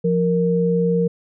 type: tone pair together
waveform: sine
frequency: 174.33 / 465.4 Hz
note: F3 / A#4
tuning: -3 / -3 cents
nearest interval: octave + perfect fourth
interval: 1700 cents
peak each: -18 dBFS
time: 0.04-1.08 s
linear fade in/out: 10 ms
effects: none